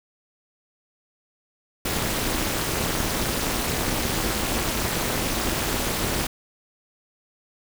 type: noise with amplitude modulation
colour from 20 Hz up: pink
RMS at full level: -21 dBFS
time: 1.85-6.27 s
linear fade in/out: 5 ms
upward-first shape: sine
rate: 288 Hz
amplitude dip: 100%
effects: none